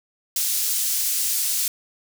pink high-pass noise, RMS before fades -23 dBFS, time 0.36-1.68 s, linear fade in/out 2 ms, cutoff 6400 Hz, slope 12 dB/octave, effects none

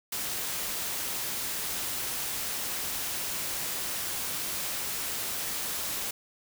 white noise, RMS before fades -33 dBFS, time 0.12-6.11 s, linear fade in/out 5 ms, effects none

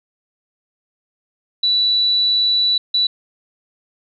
sine tone bursts at uneven times, 3951 Hz, B7, in tune, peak -13 dBFS, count 2, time 1.63-2.78 / 2.94-3.07 s, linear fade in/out 5 ms, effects none

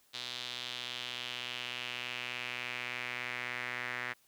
sawtooth tone with band-pass filter sweep, 123.47 Hz, B2, in tune, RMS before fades -40 dBFS, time 0.13-4.14 s, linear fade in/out 20 ms, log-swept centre 3800 to 1900 Hz, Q 3.2, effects white hiss -68 dBFS RMS until 4.27 s

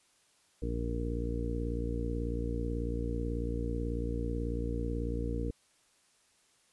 harmonic tone, 58.2 Hz, A#1, 2 cents flat, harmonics 1 / 2 / 3 / 4 / 5 / 6 / 7 / 8, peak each -34 / -39 / -44 / -42 / -40 / -48 / -48 / -40 dBFS, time 0.62-5.51 s, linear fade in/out 5 ms, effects white hiss -68 dBFS RMS until 6.72 s + resampled to 24000 Hz

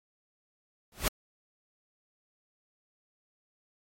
pink noise with exponential growth, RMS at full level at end -23 dBFS, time 0.92-1.08 s, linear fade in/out 1 ms, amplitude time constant 33 ms, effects MP3 64 kbps

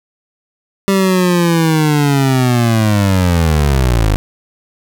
25% pulse linear sweep, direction down, 196.8 to 49 Hz, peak -6 dBFS, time 0.88-4.16 s, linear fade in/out 0 ms, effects none

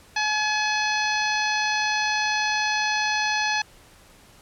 harmonic tone with a mistuned harmonic, 850 Hz, G#5, 40 cents sharp, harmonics 1 / 2 / 3 / 4 / 5 / 6 / 7, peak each -26 / -26 / -28 / -34 / -31 / -37 / -34 dBFS, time 0.16-3.62 s, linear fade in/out 5 ms, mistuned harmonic 6, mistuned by -37 cents, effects pink hiss -52 dBFS RMS until 4.41 s + low-pass 12000 Hz 12 dB/octave

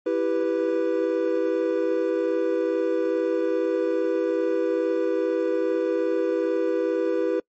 triangle chord, E minor, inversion none, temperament equal, 329.6 / 392 / 493.9 Hz, E4 / G4 / B4, 0 / 0 / 0 cents, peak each -24 / -24 / -22 dBFS, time 0.06-7.4 s, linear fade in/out 5 ms, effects noise-tail reverb RT60 0.1 s tail -25 dB re dry + MP3 32 kbps

